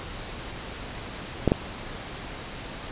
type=clicks; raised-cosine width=2 ms; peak=-5 dBFS; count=2; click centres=1.477 / 1.519 s; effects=pink hiss -37 dBFS RMS until 2.91 s + resampled to 8000 Hz

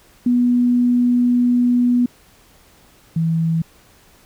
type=tone pair in turn; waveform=sine; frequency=244.4 / 163.57 Hz; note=B3 / E3; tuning=-18 / -13 cents; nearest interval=perfect fifth; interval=695 cents; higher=first; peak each=-12 / -15 dBFS; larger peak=first; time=0.26-2.06 / 3.16-3.62 s; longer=first; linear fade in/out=5 ms; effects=pink hiss -51 dBFS RMS until 4.25 s

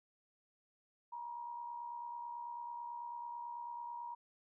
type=tone with amplitude modulation; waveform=sine; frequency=951 Hz; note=A#5; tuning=34 cents sharp; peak=-40 dBFS; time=1.12-4.15 s; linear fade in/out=10 ms; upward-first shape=sine; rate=69.1 Hz; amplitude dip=50%; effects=none

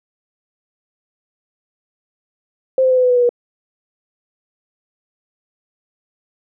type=tone with pitch steps; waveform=sine; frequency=523.3 / 517.3 / 511.3 / 505.5 / 499.7 / 493.9 / 488.3 / 482.6 Hz; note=C5 / C5 / C5 / B4 / B4 / B4 / B4 / B4; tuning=0 / -20 / -40 / +40 / +20 / 0 / -20 / -40 cents; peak=-10 dBFS; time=2.78-3.292 s; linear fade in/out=2 ms; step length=64 ms; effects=none

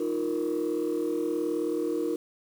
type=chord; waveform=sine; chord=Eb suspended second; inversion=none; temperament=just; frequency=311.1 / 350 / 466.7 Hz; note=Eb4 / F4 / Bb4; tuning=0 / +4 / +2 cents; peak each=-29 dBFS; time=0-2.16 s; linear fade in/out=5 ms; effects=tanh soft clip ceiling -21 dBFS + 8-bit

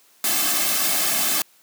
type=noise with comb filter; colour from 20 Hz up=white; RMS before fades=-21 dBFS; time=0.24-1.42 s; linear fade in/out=2 ms; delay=2.1 ms; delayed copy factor=-0.8; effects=white hiss -56 dBFS RMS until 1.62 s + high-pass 200 Hz 12 dB/octave

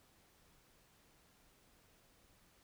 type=silence; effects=pink hiss -69 dBFS RMS until 2.63 s

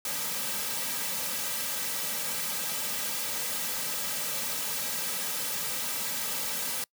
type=noise with comb filter; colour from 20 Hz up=white; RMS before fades=-32 dBFS; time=0.05-6.84 s; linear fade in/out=2 ms; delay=2.8 ms; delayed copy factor=-0.75; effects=noise-tail reverb RT60 0.1 s tail -26 dB re dry + high-pass 150 Hz 12 dB/octave

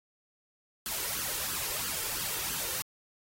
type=noise with flanger; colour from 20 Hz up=white; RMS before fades=-34 dBFS; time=0.86-2.82 s; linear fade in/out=0 ms; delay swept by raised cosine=0.64 to 2.24 ms; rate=3 Hz; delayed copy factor=+0.65; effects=AAC 48 kbps

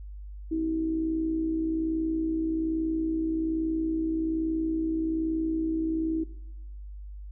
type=tone with amplitude modulation; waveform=sine; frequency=321.4 Hz; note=E4; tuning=44 cents flat; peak=-23 dBFS; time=0.51-6.24 s; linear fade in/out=10 ms; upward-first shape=sine; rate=61.2 Hz; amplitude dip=45%; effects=noise-tail reverb RT60 0.9 s tail -18 dB re dry + added 50 Hz sine -38 dBFS peak until 7.31 s

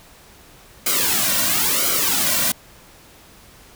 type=noise with flanger; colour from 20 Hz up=white; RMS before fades=-19 dBFS; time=0.86-2.52 s; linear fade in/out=5 ms; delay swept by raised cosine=1.1 to 2.4 ms; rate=0.98 Hz; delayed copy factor=-1; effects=pink hiss -47 dBFS RMS until 3.75 s

